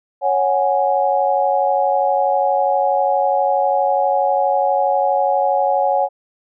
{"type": "chord", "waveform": "sine", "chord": "C# suspended fourth", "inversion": "none", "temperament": "just", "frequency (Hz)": [554.4, 739.2, 831.5], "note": ["C#5", "F#5", "G#5"], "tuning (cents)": [0, -2, 2], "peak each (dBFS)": -18, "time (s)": [0.21, 6.09], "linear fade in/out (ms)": 50, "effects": []}